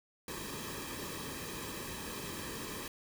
pink noise with comb filter, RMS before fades -42 dBFS, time 0.28-2.88 s, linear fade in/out 2 ms, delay 1.4 ms, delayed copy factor -0.7, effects none

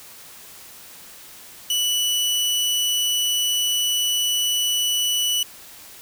sawtooth tone, 2960 Hz, F#7, in tune, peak -16 dBFS, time 1.7-5.43 s, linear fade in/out 2 ms, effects white hiss -43 dBFS RMS until 6.01 s

